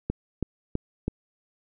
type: click train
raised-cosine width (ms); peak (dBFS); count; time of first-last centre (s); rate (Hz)
3; -13; 4; 0.1-1.08; 3.06
effects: none